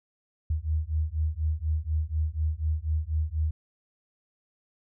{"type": "beating tone pair", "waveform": "sine", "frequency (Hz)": [76.1, 80.2], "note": ["D#2", "E2"], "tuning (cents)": [-38, -47], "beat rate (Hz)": 4.1, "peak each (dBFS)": -28, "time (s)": [0.5, 3.51], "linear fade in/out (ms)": 5, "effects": []}